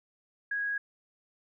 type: tone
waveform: sine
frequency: 1652 Hz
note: G#6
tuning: 10 cents flat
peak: -29 dBFS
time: 0.51-0.78 s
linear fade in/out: 5 ms
effects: none